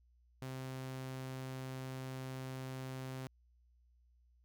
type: tone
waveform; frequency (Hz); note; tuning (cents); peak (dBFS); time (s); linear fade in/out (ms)
sawtooth; 130.81; C3; 0; -38; 0.42-3.27; 0
effects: added 60 Hz sine -66 dBFS peak until 4.44 s